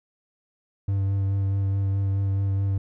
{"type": "tone with vibrato", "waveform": "triangle", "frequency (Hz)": 98, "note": "G2", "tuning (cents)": 0, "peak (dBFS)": -19, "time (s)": [0.88, 2.78], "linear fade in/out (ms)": 5, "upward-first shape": "sine", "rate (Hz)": 4.7, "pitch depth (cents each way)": 15, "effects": []}